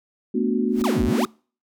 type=chord; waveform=sine; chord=B minor seventh; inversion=third; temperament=equal; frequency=220 / 246.9 / 293.7 / 370 Hz; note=A3 / B3 / D4 / F#4; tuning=0 / 0 / 0 / 0 cents; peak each=-24 / -23 / -28 / -25 dBFS; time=0.34-1.26 s; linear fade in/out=10 ms
type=noise with exponential growth; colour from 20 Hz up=pink; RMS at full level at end=-33 dBFS; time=0.67-0.82 s; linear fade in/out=1 ms; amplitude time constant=31 ms
type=exponential two-way sweep; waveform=45% pulse; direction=down then up; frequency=1318.5 to 45.23 to 1318.5 Hz; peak=-23 dBFS; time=0.84-1.25 s; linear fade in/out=0 ms; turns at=1.04 s
effects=noise-tail reverb RT60 0.4 s tail -26 dB re dry